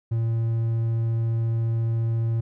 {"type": "tone", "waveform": "triangle", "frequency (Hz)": 114.3, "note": "A#2", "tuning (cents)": -34, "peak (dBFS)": -19, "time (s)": [0.11, 2.41], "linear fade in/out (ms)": 10, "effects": []}